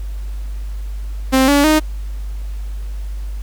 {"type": "tone with pitch steps", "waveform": "sawtooth", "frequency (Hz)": [263.1, 285.3, 309.3], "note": ["C4", "C#4", "D#4"], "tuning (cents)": [10, 50, -10], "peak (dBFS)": -6, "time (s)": [1.32, 1.8], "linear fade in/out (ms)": 20, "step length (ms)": 160, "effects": ["added 50 Hz sine -22 dBFS peak until 3.42 s", "pink hiss -46 dBFS RMS until 3.42 s"]}